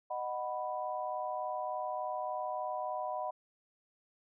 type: chord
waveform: sine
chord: B major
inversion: first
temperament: just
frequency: 617.4 / 740.8 / 987.8 Hz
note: D#5 / F#5 / B5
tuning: -14 / +2 / 0 cents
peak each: -39 / -38 / -39 dBFS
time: 0.1-3.31 s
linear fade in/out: 10 ms
effects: none